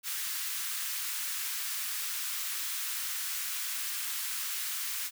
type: high-pass noise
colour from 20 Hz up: white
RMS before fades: -35 dBFS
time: 0.03-5.11 s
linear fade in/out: 50 ms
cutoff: 1200 Hz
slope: 24 dB/octave
effects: none

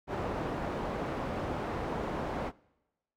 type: low-pass noise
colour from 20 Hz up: white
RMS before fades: -35 dBFS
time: 0.07-2.52 s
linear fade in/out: 50 ms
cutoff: 750 Hz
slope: 12 dB/octave
effects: noise-tail reverb RT60 1.0 s tail -24 dB re dry

